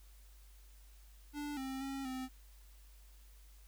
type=tone with pitch steps; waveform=square; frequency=292.4 / 265.3 / 271.7 / 259.2 Hz; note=D4 / C4 / C#4 / C4; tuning=-7 / +24 / -35 / -16 cents; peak=-40 dBFS; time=1.33-2.29 s; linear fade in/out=50 ms; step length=240 ms; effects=added 50 Hz sine -56 dBFS peak until 3.67 s + white hiss -67 dBFS RMS until 3.67 s